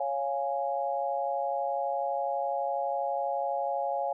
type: chord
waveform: sine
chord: Db major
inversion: none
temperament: equal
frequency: 554.4 / 698.5 / 830.6 Hz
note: Db5 / F5 / Ab5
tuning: 0 / 0 / 0 cents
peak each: -32 dBFS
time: 0-4.13 s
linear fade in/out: 5 ms
effects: none